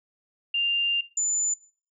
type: tone pair in turn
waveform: sine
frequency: 2794 / 7028 Hz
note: F7 / A8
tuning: 0 / -3 cents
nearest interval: octave + major third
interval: 1597 cents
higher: second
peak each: -22 dBFS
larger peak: neither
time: 0.54-1.01 / 1.17-1.54 s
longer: first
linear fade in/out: 5 ms
effects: noise-tail reverb RT60 0.4 s tail -19 dB re dry